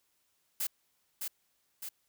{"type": "noise with echo", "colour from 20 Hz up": "blue", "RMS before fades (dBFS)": -33, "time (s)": [0.6, 0.67], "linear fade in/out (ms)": 5, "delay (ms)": 610, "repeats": 2, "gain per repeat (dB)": -4, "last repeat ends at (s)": 1.89, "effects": ["white hiss -75 dBFS RMS until 2.08 s"]}